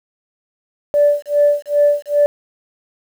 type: tone with tremolo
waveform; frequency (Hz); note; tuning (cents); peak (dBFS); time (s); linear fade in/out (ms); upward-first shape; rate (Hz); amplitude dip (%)
sine; 583; D5; -13; -7; 0.94-2.26; 0; sine; 2.5; 100
effects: tanh soft clip ceiling -4 dBFS + 7-bit